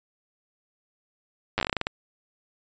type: slowing click train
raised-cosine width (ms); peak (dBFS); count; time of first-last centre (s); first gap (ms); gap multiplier
0.3; -9; 12; 1.58-1.869; 9; 1.2
effects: resampled to 16000 Hz